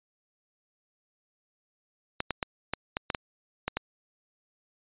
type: clicks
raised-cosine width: 0.3 ms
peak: -12 dBFS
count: 9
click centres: 2.204 / 2.307 / 2.428 / 2.736 / 2.969 / 3.102 / 3.148 / 3.68 / 3.77 s
effects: resampled to 8000 Hz